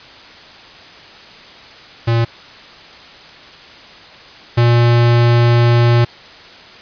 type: tone pair in turn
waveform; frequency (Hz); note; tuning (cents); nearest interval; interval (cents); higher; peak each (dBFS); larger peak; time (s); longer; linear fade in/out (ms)
square; 116.2 / 118.92; A#2 / A#2; -5 / +35; unison; 40; second; -12 / -9; second; 2.07-2.25 / 4.57-6.05; second; 10
effects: white hiss -38 dBFS RMS until 6.81 s + resampled to 11025 Hz